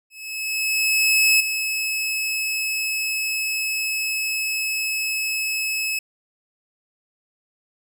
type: tone with ADSR envelope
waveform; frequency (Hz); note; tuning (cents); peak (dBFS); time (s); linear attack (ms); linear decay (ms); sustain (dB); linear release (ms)
sawtooth; 2587; E7; -33; -10; 0.1-5.99; 1300; 7; -9; 4
effects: none